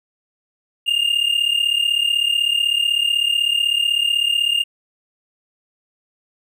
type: tone pair together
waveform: triangle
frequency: 2801 / 2837 Hz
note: F7 / F7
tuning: +4 / +27 cents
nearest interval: unison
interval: 23 cents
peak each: -17 dBFS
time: 0.86-4.64 s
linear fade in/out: 20 ms
effects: none